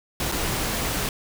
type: noise with dropouts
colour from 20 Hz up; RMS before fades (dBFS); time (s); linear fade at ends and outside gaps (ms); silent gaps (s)
pink; -26; 0.2-1.09; 2; 0.317-0.321
effects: none